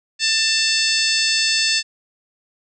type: harmonic tone with a mistuned harmonic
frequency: 890 Hz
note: A5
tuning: 20 cents sharp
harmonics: 2 / 3 / 4 / 5 / 6 / 7 / 8 / 9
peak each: -25 / -23 / -24 / -21 / -22 / -29 / -30 / -30 dBFS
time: 0.19-1.83 s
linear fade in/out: 50 ms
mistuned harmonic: 6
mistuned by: -31 cents
effects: none